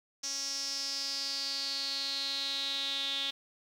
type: tone with band-pass filter sweep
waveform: sawtooth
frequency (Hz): 275.9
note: C#4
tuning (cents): -8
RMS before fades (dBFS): -35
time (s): 0.23-3.31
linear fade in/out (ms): 10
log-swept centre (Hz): 5700 to 3500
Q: 7.8
effects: 10-bit